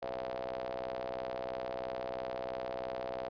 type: ring-modulated tone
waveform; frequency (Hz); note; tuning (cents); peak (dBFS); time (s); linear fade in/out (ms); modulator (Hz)
sawtooth; 63; B1; +35; -30; 0.02-3.29; 10; 607
effects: resampled to 11025 Hz